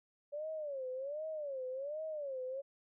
sine tone with vibrato, 568 Hz, C#5, 42 cents sharp, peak -38 dBFS, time 0.32-2.62 s, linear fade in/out 20 ms, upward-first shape sine, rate 1.3 Hz, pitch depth 190 cents each way, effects none

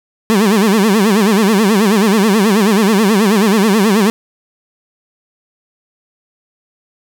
30% pulse tone with vibrato, 207.7 Hz, G#3, in tune, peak -6 dBFS, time 0.3-4.1 s, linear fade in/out 0 ms, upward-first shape sine, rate 9.3 Hz, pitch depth 170 cents each way, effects none

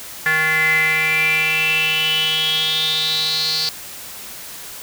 square tone with band-pass filter sweep, 157 Hz, D#3, 16 cents sharp, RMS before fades -18 dBFS, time 0.26-3.69 s, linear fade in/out 0 ms, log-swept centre 1800 to 4500 Hz, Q 9.4, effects white hiss -34 dBFS RMS until 4.82 s

